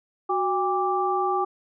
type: tone cluster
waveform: sine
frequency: 370 / 804 / 1171 Hz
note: F#4 / G5 / D6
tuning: 0 / +44 / -5 cents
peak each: -26 / -25 / -26 dBFS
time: 0.29-1.45 s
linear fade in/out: 10 ms
effects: none